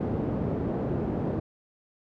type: band-pass noise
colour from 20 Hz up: pink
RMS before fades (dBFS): -29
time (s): 0-1.4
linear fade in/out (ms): 10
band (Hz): 120 to 450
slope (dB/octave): 12
effects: none